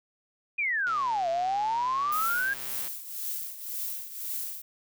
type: exponential two-way sweep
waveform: sine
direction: down then up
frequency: 2489 to 659.3 to 1643 Hz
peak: -25 dBFS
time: 0.58-2.54 s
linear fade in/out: 10 ms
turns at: 1.29 s
type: click train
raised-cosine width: 0.2 ms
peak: -26 dBFS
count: 262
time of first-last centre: 0.87-2.878 s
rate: 130 Hz
type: noise with tremolo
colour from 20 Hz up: violet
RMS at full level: -32 dBFS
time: 2.12-4.62 s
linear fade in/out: 5 ms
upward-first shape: triangle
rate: 1.9 Hz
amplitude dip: 75%
effects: none